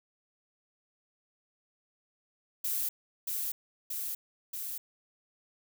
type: noise with echo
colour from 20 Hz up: violet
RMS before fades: -32 dBFS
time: 2.64-2.89 s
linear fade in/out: 5 ms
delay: 630 ms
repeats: 3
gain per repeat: -2 dB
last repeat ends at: 4.78 s
effects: none